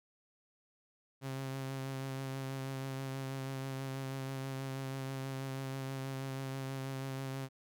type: tone with vibrato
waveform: sawtooth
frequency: 134.1 Hz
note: C3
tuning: 43 cents sharp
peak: -34 dBFS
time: 1.21-7.49 s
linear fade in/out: 50 ms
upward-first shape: sine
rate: 6.2 Hz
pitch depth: 19 cents each way
effects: none